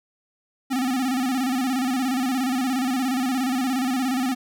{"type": "tone with vibrato", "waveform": "square", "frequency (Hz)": 258, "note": "C4", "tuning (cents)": -24, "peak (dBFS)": -22, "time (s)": [0.7, 4.35], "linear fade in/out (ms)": 20, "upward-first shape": "square", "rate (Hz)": 17, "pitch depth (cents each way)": 74, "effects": []}